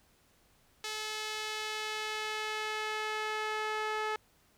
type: tone with band-pass filter sweep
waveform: sawtooth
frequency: 430.8 Hz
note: A4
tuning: 37 cents flat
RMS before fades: -36 dBFS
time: 0.84-4.16 s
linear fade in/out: 2 ms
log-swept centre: 4300 to 1400 Hz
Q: 0.84
effects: pink hiss -67 dBFS RMS until 4.57 s